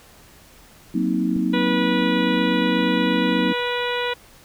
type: chord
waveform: sine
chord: C half-diminished seventh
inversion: second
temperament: equal with one note detuned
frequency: 185 / 233.1 / 261.6 / 315.1 Hz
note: Gb3 / Bb3 / C4 / Eb4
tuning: 0 / 0 / 0 / +22 cents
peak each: -24 dBFS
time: 0.94-3.53 s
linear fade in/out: 10 ms
type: click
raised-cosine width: 3 ms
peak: -20 dBFS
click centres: 1.364 s
type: harmonic tone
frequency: 487.6 Hz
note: B4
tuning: 22 cents flat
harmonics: 1 / 2 / 3 / 4 / 5 / 6 / 7 / 8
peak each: -25 / -28 / -30 / -31 / -32 / -33 / -33 / -34 dBFS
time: 1.53-4.14 s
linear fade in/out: 10 ms
effects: pink hiss -49 dBFS RMS until 4.44 s